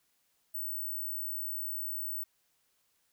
sine tone, 15850 Hz, B9, 5 cents sharp, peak -33 dBFS, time 0.54-2.24 s, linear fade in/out 10 ms, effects tanh soft clip ceiling -29 dBFS + white hiss -74 dBFS RMS until 3.12 s

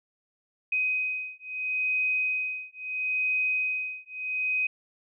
sine beating tone pair, 2513 / 2513.75 Hz, D#7 / D#7, +17 / +17 cents, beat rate 0.75 Hz, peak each -29 dBFS, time 0.72-4.67 s, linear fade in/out 5 ms, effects none

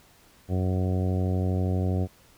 harmonic tone, 92.5 Hz, F#2, in tune, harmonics 1 / 2 / 3 / 4 / 5 / 6 / 7 / 8, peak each -24 / -30 / -34 / -36 / -38 / -40 / -41 / -42 dBFS, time 0.48-2.08 s, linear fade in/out 50 ms, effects pink hiss -57 dBFS RMS until 2.37 s

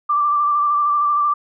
sine tone with vibrato, 1174.7 Hz, D6, in tune, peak -14 dBFS, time 0.09-1.34 s, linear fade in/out 10 ms, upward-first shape square, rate 13 Hz, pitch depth 20 cents each way, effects none

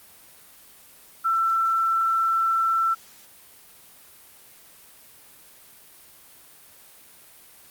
sine tone, 1339 Hz, E6, 27 cents sharp, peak -19 dBFS, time 1.24-2.95 s, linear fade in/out 20 ms, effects white hiss -50 dBFS RMS until 7.7 s + Opus 32 kbps

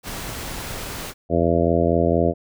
pink noise, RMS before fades -31 dBFS, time 0.03-1.14 s, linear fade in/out 50 ms
harmonic tone, 84.3 Hz, E2, 39 cents sharp, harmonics 1 / 2 / 3 / 4 / 5 / 6 / 7 / 8, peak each -24 / -24 / -24 / -24 / -24 / -24 / -24 / -24 dBFS, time 1.29-2.34 s, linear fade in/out 50 ms
effects none

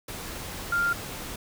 sine tone in noise, 1396.9 Hz, F6, in tune, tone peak -22 dBFS, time 0.72-0.93 s, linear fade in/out 5 ms, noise pink, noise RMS -37 dBFS, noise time 0.08-1.36 s, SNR +12 dB, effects none

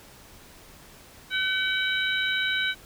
harmonic tone with a mistuned harmonic, 759 Hz, F#5, 44 cents sharp, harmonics 2 / 3 / 4 / 5, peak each -26 / -31 / -32 / -30 dBFS, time 1.3-2.75 s, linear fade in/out 50 ms, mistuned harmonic 5, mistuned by +31 cents, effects pink hiss -50 dBFS RMS until 2.85 s

